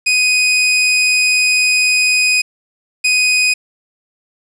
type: tone pair in turn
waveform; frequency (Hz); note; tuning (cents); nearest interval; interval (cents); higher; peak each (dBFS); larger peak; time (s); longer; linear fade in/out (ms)
sawtooth; 2496 / 2496; D#7 / D#7; +5 / +5; unison; 0; neither; -7; neither; 0.06-2.42 / 3.04-3.54; first; 10
effects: resampled to 22050 Hz + 7-bit